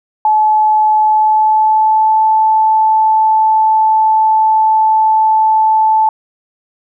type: tone with pitch glide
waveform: sine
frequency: 860 to 874 Hz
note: A5 to A5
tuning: -40 to -12 cents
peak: -7 dBFS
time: 0.25-6.09 s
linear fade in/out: 2 ms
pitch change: +28 cents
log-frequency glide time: 1-2.23 s
effects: none